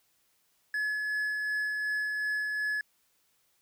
triangle tone with tremolo, 1704 Hz, G#6, 44 cents sharp, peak -26 dBFS, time 0.74-2.81 s, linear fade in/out 2 ms, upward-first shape sine, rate 2.7 Hz, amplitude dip 25%, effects white hiss -71 dBFS RMS until 3.61 s

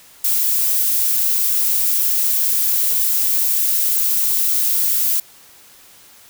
violet noise, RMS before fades -17 dBFS, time 0.24-5.2 s, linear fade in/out 5 ms, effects white hiss -46 dBFS RMS until 6.29 s

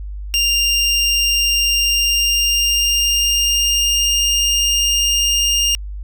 25% pulse tone with pitch glide, 2794 to 2815 Hz, F7 to F7, 0 to +13 cents, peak -10 dBFS, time 0.34-5.75 s, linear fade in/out 0 ms, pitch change +13 cents, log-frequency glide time 1.78-4.15 s, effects added 50 Hz sine -25 dBFS peak until 6.03 s

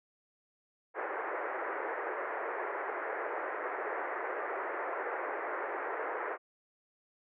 pink band-pass noise, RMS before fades -37 dBFS, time 0.94-6.38 s, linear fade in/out 50 ms, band 370 to 2000 Hz, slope 48 dB/octave, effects none

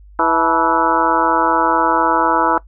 harmonic tone with a mistuned harmonic, 164 Hz, E3, 9 cents flat, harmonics 2 / 3 / 4 / 5 / 6 / 7 / 8 / 9, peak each -21 / -23 / -22 / -19 / -18 / -23 / -18 / -24 dBFS, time 0.19-2.58 s, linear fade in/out 2 ms, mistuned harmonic 5, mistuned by +92 cents, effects noise-tail reverb RT60 0.1 s tail -19 dB re dry + added 50 Hz sine -39 dBFS peak until 2.67 s

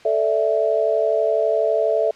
sine chord, A suspended fourth, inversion none, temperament equal, 440 / 587.3 / 659.3 Hz, A4 / D5 / E5, 0 / 0 / 0 cents, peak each -21 / -22 / -19 dBFS, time 0.05-2.11 s, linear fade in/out 5 ms, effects white hiss -47 dBFS RMS until 2.15 s + low-pass 4000 Hz 12 dB/octave

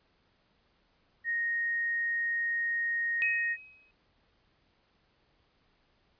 sine tone, 1864.7 Hz, A#6, in tune, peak -28 dBFS, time 1.24-3.57 s, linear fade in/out 50 ms
sine tone with exponential decay, 2540 Hz, D#7, 35 cents sharp, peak -25 dBFS, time 3.22-3.91 s, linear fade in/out 0 ms, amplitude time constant 150 ms
effects pink hiss -70 dBFS RMS until 6.19 s + resampled to 11025 Hz

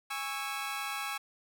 20% pulse chord, C# minor, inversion second, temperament equal with one note detuned, 822.5 / 1108.7 / 1318.5 Hz, G#5 / C#6 / E6, -17 / 0 / 0 cents, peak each -34 dBFS, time 0.1-1.18 s, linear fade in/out 10 ms, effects none

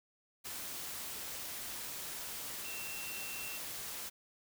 sine tone in noise, 2700 Hz, E7, 41 cents sharp, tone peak -45 dBFS, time 2.64-3.59 s, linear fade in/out 20 ms, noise white, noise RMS -43 dBFS, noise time 0.44-4.1 s, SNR -5 dB, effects none

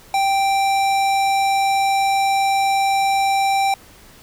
sine tone with hard clipping, 784 Hz, G5, in tune, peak -17 dBFS, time 0.14-3.74 s, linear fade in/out 2 ms, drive 18 dB, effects pink hiss -46 dBFS RMS until 4.22 s

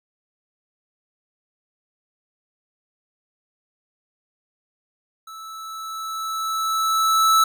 square tone with level ramp, 1312 Hz, E6, 9 cents flat, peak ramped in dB -37 to -13 dBFS, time 5.27-7.44 s, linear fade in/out 5 ms, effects none

